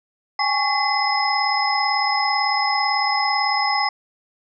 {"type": "tone cluster", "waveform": "sine", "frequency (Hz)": [803, 841, 1112, 2035, 5130], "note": ["G5", "G#5", "C#6", "C7", "E8"], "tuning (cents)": [41, 22, 5, -49, -48], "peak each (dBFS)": -24, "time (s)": [0.39, 3.89], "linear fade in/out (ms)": 5, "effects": []}